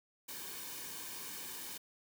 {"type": "noise with comb filter", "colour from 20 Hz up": "white", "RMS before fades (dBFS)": -45, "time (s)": [0.28, 1.78], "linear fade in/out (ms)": 10, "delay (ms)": 1.5, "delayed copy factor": -0.6, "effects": []}